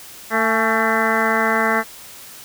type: harmonic tone with a mistuned harmonic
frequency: 223.7 Hz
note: A3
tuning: 29 cents sharp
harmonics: 1 / 2 / 3 / 4 / 5 / 6 / 7 / 8 / 9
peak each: -24 / -24 / -24 / -24 / -24 / -24 / -24 / -24 / -24 dBFS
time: 0.3-1.84 s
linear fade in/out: 50 ms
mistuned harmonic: 4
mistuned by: -63 cents
effects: white hiss -39 dBFS RMS until 2.44 s